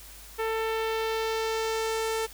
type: tone with low-pass filter sweep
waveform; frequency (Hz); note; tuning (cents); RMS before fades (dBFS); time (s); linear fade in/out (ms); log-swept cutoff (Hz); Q
sawtooth; 445.3; A4; +21; -29; 0.38-2.27; 20; 2300 to 11000; 1.1
effects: added 50 Hz sine -49 dBFS peak until 2.33 s + white hiss -48 dBFS RMS until 2.33 s